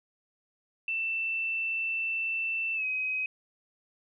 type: tone with pitch glide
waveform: sine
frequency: 2669 to 2528 Hz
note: E7 to D#7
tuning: +21 to +27 cents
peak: -28 dBFS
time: 0.88-3.26 s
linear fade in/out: 2 ms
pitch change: -94 cents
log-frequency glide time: 2.74-2.85 s
effects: none